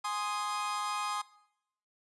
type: chord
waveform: 40% pulse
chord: Ab major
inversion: none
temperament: equal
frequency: 830.6 / 1046.5 / 1244.5 Hz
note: Ab5 / C6 / Eb6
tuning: 0 / 0 / 0 cents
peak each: -37 / -36 / -35 dBFS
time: 0.04-1.22 s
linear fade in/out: 10 ms
effects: noise-tail reverb RT60 0.8 s tail -20 dB re dry + resampled to 24000 Hz